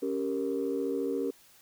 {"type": "chord", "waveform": "sine", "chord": "G diminished", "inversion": "second", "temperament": "equal", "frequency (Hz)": [277.2, 392, 466.2], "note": ["Db4", "G4", "Bb4"], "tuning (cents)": [0, 0, 0], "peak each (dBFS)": -32, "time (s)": [0.02, 1.31], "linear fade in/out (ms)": 10, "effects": ["tanh soft clip ceiling -21 dBFS", "white hiss -59 dBFS RMS until 1.61 s"]}